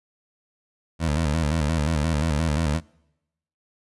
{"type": "tone with vibrato", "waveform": "20% pulse", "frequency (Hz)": 77.78, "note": "D#2", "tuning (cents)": 0, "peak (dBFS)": -16, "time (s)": [0.99, 2.81], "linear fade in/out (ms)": 50, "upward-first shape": "square", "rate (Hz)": 5.7, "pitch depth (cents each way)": 95, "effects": ["noise-tail reverb RT60 0.9 s tail -26 dB re dry", "resampled to 24000 Hz"]}